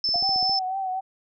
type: tone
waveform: sine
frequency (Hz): 5274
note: E8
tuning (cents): 0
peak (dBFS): -21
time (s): 0.04-0.59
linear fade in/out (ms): 2
type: click train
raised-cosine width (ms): 2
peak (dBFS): -27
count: 7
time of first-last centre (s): 0.09-0.495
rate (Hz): 14.8
type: tone with exponential decay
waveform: sine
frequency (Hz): 707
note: F5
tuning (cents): +21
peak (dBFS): -22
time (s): 0.14-0.3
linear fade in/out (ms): 5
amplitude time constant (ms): 34
type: tone with vibrato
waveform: sine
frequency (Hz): 760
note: F#5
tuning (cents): +46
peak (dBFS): -25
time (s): 0.22-1.01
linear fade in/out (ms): 20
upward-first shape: triangle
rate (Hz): 4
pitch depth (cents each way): 55
effects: none